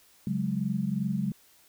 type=chord; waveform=sine; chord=C# suspended fourth; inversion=none; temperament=equal; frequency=138.59 / 185 / 207.7 Hz; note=C#3 / F#3 / G#3; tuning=0 / 0 / 0 cents; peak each=-33 / -30 / -30 dBFS; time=0.27-1.32 s; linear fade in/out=2 ms; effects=white hiss -60 dBFS RMS until 1.68 s